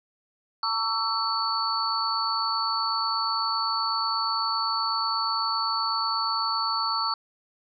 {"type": "tone cluster", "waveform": "sine", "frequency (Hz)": [905, 1133, 1325, 4466], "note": ["A5", "C#6", "E6", "C#8"], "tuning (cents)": [48, 37, 9, 12], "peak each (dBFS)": [-31, -30, -29, -28], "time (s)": [0.63, 7.14], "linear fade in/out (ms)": 2, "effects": []}